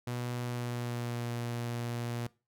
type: tone with pitch glide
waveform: sawtooth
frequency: 122 to 119.08 Hz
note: B2 to A#2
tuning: -21 to +37 cents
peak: -30 dBFS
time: 0.07-2.27 s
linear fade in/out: 5 ms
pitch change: -42 cents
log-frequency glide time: 0.36-1.32 s
effects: noise-tail reverb RT60 0.3 s tail -21 dB re dry